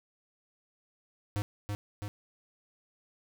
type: tone with echo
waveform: square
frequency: 102.9 Hz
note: G#2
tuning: 16 cents flat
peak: -30 dBFS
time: 1.36-1.42 s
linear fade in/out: 0 ms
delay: 330 ms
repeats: 2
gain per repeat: -3 dB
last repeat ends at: 2.08 s
effects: none